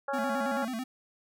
harmonic tone, 277.2 Hz, C#4, in tune, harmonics 2 / 3 / 4 / 5 / 6, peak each -33 / -34 / -40 / -36 / -43 dBFS, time 0.08-0.65 s, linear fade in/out 5 ms
square tone with vibrato, 240 Hz, B3, 49 cents flat, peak -33 dBFS, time 0.13-0.84 s, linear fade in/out 10 ms, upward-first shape square, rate 9.1 Hz, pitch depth 120 cents each way
effects none

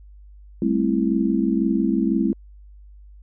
sine chord, A minor seventh, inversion third, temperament just, 198 / 220 / 264 / 330 Hz, G3 / A3 / C4 / E4, +18 / 0 / +16 / +2 cents, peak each -23 dBFS, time 0.62-2.33 s, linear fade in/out 2 ms, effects added 50 Hz sine -42 dBFS peak until 3.22 s

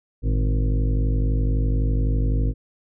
harmonic tone with a mistuned harmonic, 51.91 Hz, G#1, in tune, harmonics 1 / 2 / 3 / 4 / 5 / 6 / 7 / 9 / 10, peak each -19 / -24 / -33 / -40 / -31 / -37 / -41 / -37 / -45 dBFS, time 0.22-2.54 s, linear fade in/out 50 ms, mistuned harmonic 2, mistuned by +130 cents, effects none

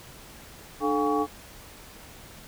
sine tone cluster, 298.5 / 433.8 / 716 / 811 / 1125 Hz, D4 / A4 / F5 / G#5 / C#6, +28 / -25 / +43 / -41 / +25 cents, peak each -27 / -27 / -32 / -30 / -29 dBFS, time 0.8-1.27 s, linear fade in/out 50 ms, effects pink hiss -47 dBFS RMS until 2.47 s

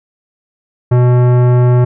sine tone with tanh clipping, 123.47 Hz, B2, in tune, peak -8 dBFS, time 0.91-1.85 s, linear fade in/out 10 ms, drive 17 dB, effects none

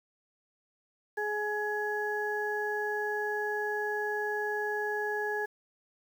harmonic tone, 420 Hz, G#4, 19 cents sharp, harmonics 1 / 2 / 4, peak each -33 / -36 / -33 dBFS, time 1.17-5.46 s, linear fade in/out 10 ms, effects 9-bit

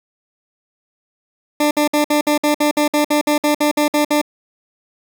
20% pulse tone bursts, 296.9 Hz, D4, 19 cents sharp, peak -8 dBFS, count 16, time 1.6-4.215 s, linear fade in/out 5 ms, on 110 ms, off 57 ms, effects none

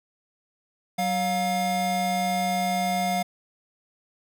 square tone pair together, 188 / 710.3 Hz, F#3 / F5, +28 / +29 cents, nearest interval octave + major seventh, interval 2301 cents, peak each -29 / -25 dBFS, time 0.98-3.23 s, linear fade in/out 10 ms, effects none

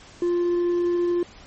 sine tone with hard clipping, 349.2 Hz, F4, in tune, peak -20 dBFS, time 0.22-1.23 s, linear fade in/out 2 ms, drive 2 dB, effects pink hiss -47 dBFS RMS until 1.46 s + MP3 32 kbps

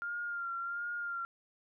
sine tone with vibrato, 1397 Hz, F6, in tune, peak -35 dBFS, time 0.02-1.25 s, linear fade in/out 0 ms, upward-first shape sine, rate 1.4 Hz, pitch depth 33 cents each way, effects none

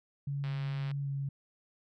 sine tone with pitch glide, 140.8 to 138.78 Hz, C#3 to C#3, +27 to +2 cents, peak -32 dBFS, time 0.27-1.29 s, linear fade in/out 5 ms, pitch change -25 cents, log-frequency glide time 1.02-1.09 s
click train, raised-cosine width 0.3 ms, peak -31 dBFS, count 65, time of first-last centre 0.44-0.914 s, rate 135 Hz
effects none

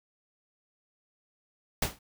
pink noise with exponential decay, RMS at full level -23 dBFS, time 1.82-1.99 s, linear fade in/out 5 ms, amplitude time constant 35 ms, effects none

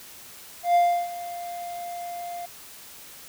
triangle tone with ADSR envelope, 698.5 Hz, F5, in tune, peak -13 dBFS, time 0.63-2.46 s, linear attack 120 ms, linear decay 330 ms, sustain -17 dB, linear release 9 ms, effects white hiss -45 dBFS RMS until 3.28 s

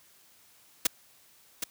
white noise with echo, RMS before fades -23 dBFS, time 0.85-0.87 s, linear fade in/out 5 ms, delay 770 ms, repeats 1, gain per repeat -8 dB, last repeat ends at 1.64 s, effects white hiss -60 dBFS RMS until 1.7 s + high-pass 60 Hz 12 dB/octave

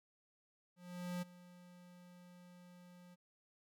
square tone with ADSR envelope, 177.9 Hz, F3, 32 cents sharp, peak -39 dBFS, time 0.76-3.16 s, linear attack 460 ms, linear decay 16 ms, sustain -19 dB, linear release 27 ms, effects none

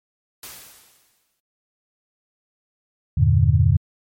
white noise with exponential decay, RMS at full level -35 dBFS, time 0.43-1.4 s, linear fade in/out 2 ms, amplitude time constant 210 ms
sine chord, E half-diminished seventh, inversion none, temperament equal, 82.41 / 98 / 116.54 / 146.83 Hz, E2 / G2 / Bb2 / D3, 0 / 0 / 0 / 0 cents, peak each -18 / -18 / -18 / -19 dBFS, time 3.17-3.77 s, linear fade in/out 10 ms
effects MP3 64 kbps

